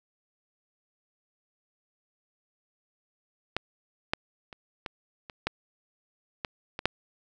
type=clicks; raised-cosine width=0.3 ms; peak=-11 / -9 / -27 / -18 / -25 / -11 / -15 / -18 / -6 dBFS; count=9; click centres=3.566 / 4.135 / 4.528 / 4.862 / 5.298 / 5.47 / 6.448 / 6.791 / 6.856 s; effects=none